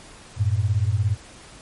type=beating tone pair; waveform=sine; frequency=94.6 / 111.6 Hz; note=F#2 / A2; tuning=+39 / +25 cents; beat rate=17 Hz; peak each=-21 dBFS; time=0.36-1.17 s; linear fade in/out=50 ms; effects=pink hiss -45 dBFS RMS until 1.61 s + MP3 48 kbps